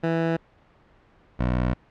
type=tone pair in turn; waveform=15% pulse; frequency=164.81 / 61.73 Hz; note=E3 / B1; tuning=0 / 0 cents; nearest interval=octave + perfect fourth; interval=1700 cents; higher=first; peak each=-15 dBFS; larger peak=neither; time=0.03-0.37 / 1.39-1.74 s; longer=second; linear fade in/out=10 ms; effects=pink hiss -57 dBFS RMS until 1.9 s + low-pass 2000 Hz 12 dB/octave